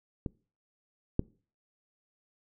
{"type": "clicks", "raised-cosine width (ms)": 3, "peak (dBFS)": [-20, -12], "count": 2, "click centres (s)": [0.262, 1.194], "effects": ["noise-tail reverb RT60 0.4 s tail -24 dB re dry"]}